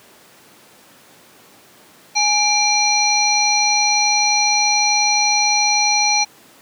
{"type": "harmonic tone with a mistuned harmonic", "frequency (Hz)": 830.6, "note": "G#5", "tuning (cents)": 0, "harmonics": [1, 3, 5, 7], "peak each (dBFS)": [-19, -19, -19, -19], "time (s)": [2.15, 6.25], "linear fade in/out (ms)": 20, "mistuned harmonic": 3, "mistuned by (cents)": -87, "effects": ["pink hiss -47 dBFS RMS until 6.61 s", "high-pass 200 Hz 12 dB/octave"]}